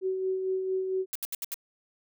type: tone with tremolo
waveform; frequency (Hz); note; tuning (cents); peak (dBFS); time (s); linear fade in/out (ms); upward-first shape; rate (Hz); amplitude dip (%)
sine; 377; F#4; +32; -25; 0.01-1.06; 50; sine; 4.4; 40
type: noise bursts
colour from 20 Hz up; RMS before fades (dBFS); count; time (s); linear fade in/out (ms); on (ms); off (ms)
blue; -33; 5; 1.13-1.542; 0; 24; 73
effects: none